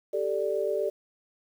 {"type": "chord", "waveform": "sine", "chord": "G suspended second", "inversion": "none", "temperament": "equal", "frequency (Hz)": [392, 440, 587.3], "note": ["G4", "A4", "D5"], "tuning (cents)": [0, 0, 0], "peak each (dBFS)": [-30, -30, -29], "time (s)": [0.13, 0.9], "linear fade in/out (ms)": 10, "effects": ["9-bit"]}